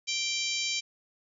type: harmonic tone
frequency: 784 Hz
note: G5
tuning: in tune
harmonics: 3 / 4 / 5 / 6 / 7 / 8 / 9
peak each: -34 / -35 / -36 / -37 / -37 / -38 / -39 dBFS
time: 0.07-0.81 s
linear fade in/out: 20 ms
effects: none